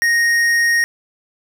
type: tone with tanh clipping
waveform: triangle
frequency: 1864.7 Hz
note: A#6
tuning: in tune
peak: -14 dBFS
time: 0.02-0.84 s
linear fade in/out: 0 ms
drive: 16 dB
effects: none